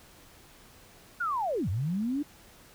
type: linear two-way sweep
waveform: sine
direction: down then up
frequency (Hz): 1480 to 84.6 to 302.1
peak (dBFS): -27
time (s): 1.2-2.23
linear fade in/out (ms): 10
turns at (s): 1.69
effects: pink hiss -55 dBFS RMS until 2.74 s